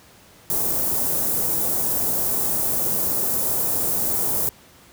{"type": "band-stop noise", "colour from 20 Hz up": "white", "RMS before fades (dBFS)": -22, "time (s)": [0.5, 4.49], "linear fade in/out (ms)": 0, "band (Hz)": [680, 11000], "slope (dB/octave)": 12, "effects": ["pink hiss -50 dBFS RMS until 4.92 s", "high-pass 60 Hz 12 dB/octave"]}